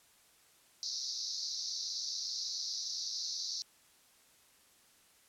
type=band-pass noise; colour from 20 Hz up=white; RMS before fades=-39 dBFS; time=0.83-3.62 s; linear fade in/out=0 ms; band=4000 to 6000 Hz; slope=96 dB/octave; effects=white hiss -65 dBFS RMS until 5.28 s + low-pass 12000 Hz 12 dB/octave